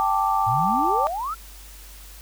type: chord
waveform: sine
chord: G suspended second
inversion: none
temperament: equal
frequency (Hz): 784 / 880 / 1174.7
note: G5 / A5 / D6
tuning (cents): 0 / 0 / 0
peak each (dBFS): -23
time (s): 0-1.07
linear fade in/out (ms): 0
type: exponential sweep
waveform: sine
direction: up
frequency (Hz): 103.83 to 1409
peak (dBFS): -25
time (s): 0.46-1.35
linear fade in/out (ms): 20
effects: added 49 Hz sine -42 dBFS peak until 2.21 s + white hiss -46 dBFS RMS until 2.21 s